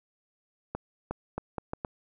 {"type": "accelerating click train", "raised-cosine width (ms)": 1, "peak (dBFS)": -18, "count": 6, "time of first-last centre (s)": [0.75, 1.848], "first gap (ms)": 360, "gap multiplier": 0.75, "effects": []}